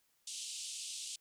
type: band-pass noise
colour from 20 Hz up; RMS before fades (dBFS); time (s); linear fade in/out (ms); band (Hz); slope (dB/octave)
white; -44; 0.27-1.16; 5; 2800 to 9100; 48
effects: white hiss -75 dBFS RMS until 1.2 s